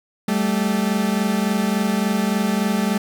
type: tone pair together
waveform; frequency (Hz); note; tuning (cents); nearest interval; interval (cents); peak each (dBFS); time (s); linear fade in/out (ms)
40% pulse; 194.71 / 218.2; G3 / A3; -11 / -14; major second; 197; -20; 0.28-2.98; 5
effects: 8-bit